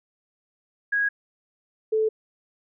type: tone pair in turn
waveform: sine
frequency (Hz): 1650 / 437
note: G#6 / A4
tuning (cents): -12 / -12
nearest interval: octave + major seventh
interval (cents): 2300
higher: first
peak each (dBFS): -20 / -19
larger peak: second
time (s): 0.92-1.09 / 1.92-2.09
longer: neither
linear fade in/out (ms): 10
effects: none